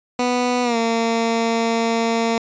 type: tone with pitch glide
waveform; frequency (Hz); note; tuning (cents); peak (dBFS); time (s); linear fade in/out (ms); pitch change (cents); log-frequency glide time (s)
15% pulse; 246.9 to 229; B3 to A#3; 0 to -31; -11; 0.19-2.38; 2; -131; 0.63-0.77
effects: resampled to 16000 Hz